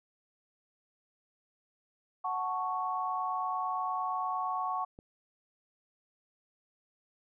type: chord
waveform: sine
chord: F# minor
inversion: none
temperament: equal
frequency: 740 / 880 / 1108.7 Hz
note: F#5 / A5 / C#6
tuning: 0 / 0 / 0 cents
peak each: -35 / -38 / -33 dBFS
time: 2.24-4.85 s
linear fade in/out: 10 ms
type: click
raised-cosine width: 2 ms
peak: -35 dBFS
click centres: 4.989 s
effects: none